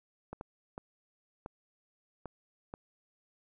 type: clicks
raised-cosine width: 1 ms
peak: -27 dBFS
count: 6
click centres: 0.33 / 0.411 / 0.779 / 1.461 / 2.257 / 2.739 s
effects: none